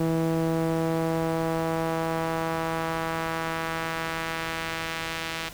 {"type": "tone with band-pass filter sweep", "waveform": "sawtooth", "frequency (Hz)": 163.2, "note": "E3", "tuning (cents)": -17, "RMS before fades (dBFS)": -28, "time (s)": [0, 5.49], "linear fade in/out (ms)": 5, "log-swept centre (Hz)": [360, 2900], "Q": 0.91, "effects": ["pink hiss -43 dBFS RMS until 5.53 s"]}